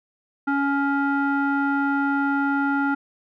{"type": "tone with low-pass filter", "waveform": "square", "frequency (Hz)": 279.8, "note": "C#4", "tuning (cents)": 16, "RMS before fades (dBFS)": -22, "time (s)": [0.47, 2.95], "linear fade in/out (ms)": 10, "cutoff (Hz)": 1300, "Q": 4.7, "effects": []}